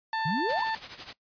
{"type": "tone", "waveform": "30% pulse", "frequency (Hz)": 889, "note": "A5", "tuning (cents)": 18, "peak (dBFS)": -25, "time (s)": [0.13, 0.75], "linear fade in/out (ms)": 2}
{"type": "exponential sweep", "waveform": "sine", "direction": "up", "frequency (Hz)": [138.59, 1046.5], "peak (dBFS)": -28, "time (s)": [0.25, 0.64], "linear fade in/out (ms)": 10}
{"type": "noise with tremolo", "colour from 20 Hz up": "white", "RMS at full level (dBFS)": -37, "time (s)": [0.49, 1.13], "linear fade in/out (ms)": 2, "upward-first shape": "sine", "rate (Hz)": 12, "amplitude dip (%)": 70}
{"effects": ["noise-tail reverb RT60 0.1 s tail -19 dB re dry", "resampled to 11025 Hz"]}